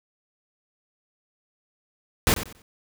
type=noise with echo; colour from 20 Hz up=pink; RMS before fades=-19 dBFS; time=2.27-2.34 s; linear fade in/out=0 ms; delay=93 ms; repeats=3; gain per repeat=-12 dB; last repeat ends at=2.619 s; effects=none